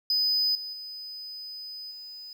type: tone with level steps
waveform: triangle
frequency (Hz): 5000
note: D#8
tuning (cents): +8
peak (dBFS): -21 / -33 / -36 / -39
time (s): 0.1-2.33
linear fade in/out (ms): 2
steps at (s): 0.55 / 0.73 / 1.91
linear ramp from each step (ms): 2
effects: 10-bit